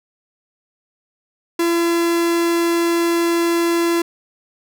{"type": "tone", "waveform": "45% pulse", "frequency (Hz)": 339.1, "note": "E4", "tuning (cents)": 49, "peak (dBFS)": -15, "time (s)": [1.59, 4.02], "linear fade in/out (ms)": 5, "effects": []}